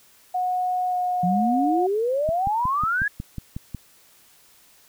sine tone with pitch glide, 730 to 723.7 Hz, F#5 to F#5, -24 to -39 cents, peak -21 dBFS, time 0.34-1.87 s, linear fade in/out 10 ms, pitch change -15 cents, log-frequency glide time 0.9-0.95 s
sine exponential sweep, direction up, 171.1 to 1708 Hz, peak -20 dBFS, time 1.23-3.08 s, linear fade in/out 5 ms
click train, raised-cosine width 5 ms, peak -18 dBFS, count 9, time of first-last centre 2.29-3.747 s, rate 5.49 Hz
effects white hiss -55 dBFS RMS until 4.88 s

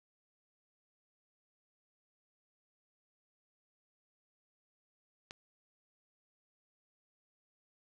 click, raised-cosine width 0.2 ms, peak -27 dBFS, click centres 5.309 s, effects none

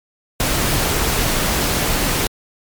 pink noise, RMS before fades -18 dBFS, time 0.4-2.27 s, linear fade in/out 0 ms, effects MP3 96 kbps

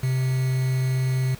triangle tone with quantisation, 130 Hz, C3, 11 cents flat, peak -18 dBFS, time 0.03-1.35 s, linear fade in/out 5 ms, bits 6, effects pink hiss -45 dBFS RMS until 1.39 s

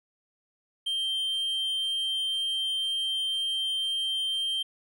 triangle tone, 3149 Hz, G7, 7 cents sharp, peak -25 dBFS, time 0.86-4.63 s, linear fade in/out 10 ms, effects none

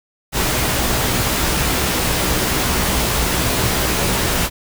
pink noise with comb filter, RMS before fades -18 dBFS, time 0.32-4.5 s, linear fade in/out 50 ms, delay 16 ms, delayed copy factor +0.5, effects none

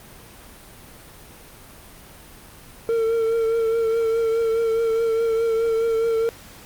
triangle tone with vibrato, 454.2 Hz, A#4, 45 cents flat, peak -16 dBFS, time 2.89-6.29 s, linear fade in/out 0 ms, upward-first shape triangle, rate 4.8 Hz, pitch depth 34 cents each way, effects pink hiss -44 dBFS RMS until 6.65 s + Opus 32 kbps

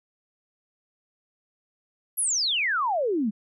sine exponential sweep, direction down, 11840 to 196 Hz, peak -22 dBFS, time 2.17-3.31 s, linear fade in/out 20 ms, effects none

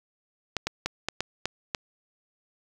clicks, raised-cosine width 0.2 ms, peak -10 dBFS, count 7, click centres 0.567 / 0.67 / 0.86 / 1.086 / 1.206 / 1.456 / 1.748 s, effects 8-bit

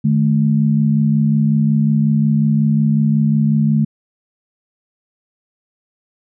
sine tone pair together, 150.4 / 215.9 Hz, D3 / A3, +42 / -33 cents, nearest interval tritone, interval 625 cents, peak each -14 dBFS, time 0.04-3.85 s, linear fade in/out 10 ms, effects none

